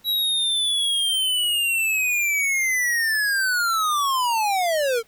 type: linear sweep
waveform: square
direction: down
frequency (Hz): 3896 to 440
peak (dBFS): -20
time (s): 0.04-5.03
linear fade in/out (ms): 50
effects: pink hiss -57 dBFS RMS until 5.07 s